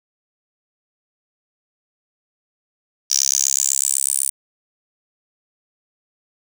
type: tone with high-pass filter sweep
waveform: 10% pulse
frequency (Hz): 68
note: C#2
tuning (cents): -33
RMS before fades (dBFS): -19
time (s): 3.1-4.3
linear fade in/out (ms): 10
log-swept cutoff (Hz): 5700 to 9300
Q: 6.8
effects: none